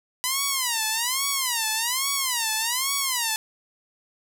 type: tone with vibrato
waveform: 5% pulse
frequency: 987.8 Hz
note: B5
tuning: in tune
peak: -11 dBFS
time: 0.24-3.36 s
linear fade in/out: 0 ms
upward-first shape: sine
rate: 1.2 Hz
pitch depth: 220 cents each way
effects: none